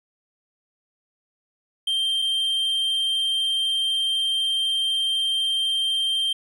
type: tone pair in turn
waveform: triangle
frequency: 3158 / 3158 Hz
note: G7 / G7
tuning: +12 / +12 cents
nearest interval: unison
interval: 0 cents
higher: neither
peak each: -19 dBFS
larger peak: neither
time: 1.87-2.22 / 2.22-6.33 s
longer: second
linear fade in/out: 5 ms
effects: none